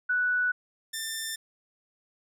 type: tone pair in turn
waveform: sine / 10% pulse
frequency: 1480 / 1786.5 Hz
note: F#6 / A6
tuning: 0 / +26 cents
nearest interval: minor third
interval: 326 cents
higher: second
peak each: -23 dBFS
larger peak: neither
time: 0.09-0.52 / 0.93-1.36 s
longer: neither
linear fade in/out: 10 ms
effects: none